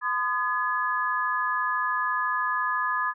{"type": "tone cluster", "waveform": "sine", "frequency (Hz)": [1018, 1230, 1696], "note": ["C6", "D#6", "G#6"], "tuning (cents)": [-48, -20, 36], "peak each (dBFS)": -28, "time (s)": [0.01, 3.14], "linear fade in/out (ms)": 50, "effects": []}